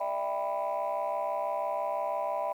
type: chord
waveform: sine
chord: E minor seventh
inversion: third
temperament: just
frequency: 593.3 / 659.3 / 791.1 / 988.9 Hz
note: D5 / E5 / G5 / B5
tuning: +18 / 0 / +16 / +2 cents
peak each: -33 / -33 / -34 / -33 dBFS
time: 0-2.53 s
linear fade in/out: 10 ms
effects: tanh soft clip ceiling -23 dBFS + 10-bit